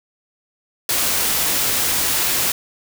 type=noise; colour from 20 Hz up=white; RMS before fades=-19 dBFS; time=0.89-2.52 s; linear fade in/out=2 ms; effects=none